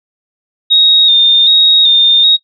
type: tone with vibrato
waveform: sine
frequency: 3700 Hz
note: A#7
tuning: 14 cents flat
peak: -4 dBFS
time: 0.7-2.37 s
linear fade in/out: 20 ms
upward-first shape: square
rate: 1.3 Hz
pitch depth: 32 cents each way
effects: noise-tail reverb RT60 0.1 s tail -20 dB re dry